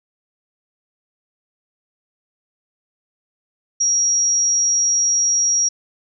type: tone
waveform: sine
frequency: 5670 Hz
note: F8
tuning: 25 cents sharp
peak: -14 dBFS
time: 3.8-5.69 s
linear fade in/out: 10 ms
effects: none